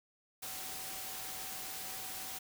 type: tone in noise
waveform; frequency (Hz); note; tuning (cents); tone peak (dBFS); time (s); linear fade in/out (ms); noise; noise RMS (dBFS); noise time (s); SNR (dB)
sine; 760; F#5; +46; -53; 0.42-2.39; 10; white; -43; 0.42-2.39; -13
effects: none